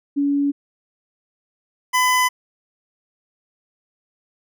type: tone pair in turn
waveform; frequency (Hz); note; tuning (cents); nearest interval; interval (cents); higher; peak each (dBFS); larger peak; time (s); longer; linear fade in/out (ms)
sine / 25% pulse; 283.6 / 1006; C#4 / B5; +40 / +32; octave + minor seventh; 2192; second; -16 / -11; second; 0.16-0.52 / 1.93-2.29; neither; 20
effects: none